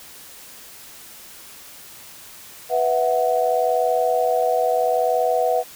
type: chord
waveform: sine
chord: B suspended fourth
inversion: none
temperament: equal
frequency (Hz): 493.9 / 659.3 / 740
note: B4 / E5 / F#5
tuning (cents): 0 / 0 / 0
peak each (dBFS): -21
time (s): 2.69-5.64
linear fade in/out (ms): 50
effects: white hiss -42 dBFS RMS until 5.75 s